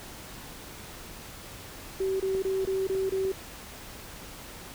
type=tone bursts; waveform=sine; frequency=382.8 Hz; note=G4; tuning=41 cents flat; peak=-25 dBFS; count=6; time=2-3.32 s; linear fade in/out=5 ms; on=200 ms; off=24 ms
type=click train; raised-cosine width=2 ms; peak=-25 dBFS; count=4; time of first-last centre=2.35-3.251 s; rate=3.33 Hz
effects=pink hiss -44 dBFS RMS until 4.74 s